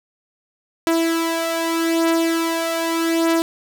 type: beating tone pair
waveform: sawtooth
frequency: 329.6 / 330.42 Hz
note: E4 / E4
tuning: 0 / +4 cents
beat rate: 0.82 Hz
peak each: -19 / -15 dBFS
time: 0.87-3.42 s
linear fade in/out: 0 ms
effects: none